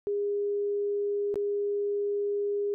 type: tone with dropouts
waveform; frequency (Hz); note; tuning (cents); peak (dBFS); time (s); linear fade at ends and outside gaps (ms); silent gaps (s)
sine; 407.6; G#4; -32; -26; 0.07-2.74; 0; 1.342-1.357
effects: none